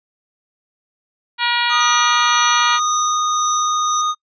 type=harmonic tone; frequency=477.7 Hz; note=A#4; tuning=42 cents sharp; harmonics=2 / 3 / 4 / 5 / 6 / 7 / 8 / 9; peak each=-20 / -22 / -23 / -24 / -25 / -25 / -26 / -27 dBFS; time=1.38-2.8 s; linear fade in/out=50 ms
type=tone; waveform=square; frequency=1235 Hz; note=D#6; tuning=13 cents flat; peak=-17 dBFS; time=1.69-4.15 s; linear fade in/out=50 ms
type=tone with tremolo; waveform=sine; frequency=5930 Hz; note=F#8; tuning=3 cents sharp; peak=-21 dBFS; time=1.8-4.02 s; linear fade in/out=10 ms; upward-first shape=sine; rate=1.9 Hz; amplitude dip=60%
effects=noise-tail reverb RT60 0.1 s tail -25 dB re dry + resampled to 16000 Hz